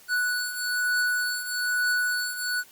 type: beating tone pair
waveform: square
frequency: 1477 / 1478.1 Hz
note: F#6 / F#6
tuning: -3 / -2 cents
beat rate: 1.1 Hz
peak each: -26 / -31 dBFS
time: 0.08-2.64 s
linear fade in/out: 50 ms
effects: white hiss -53 dBFS RMS until 2.71 s + Opus 48 kbps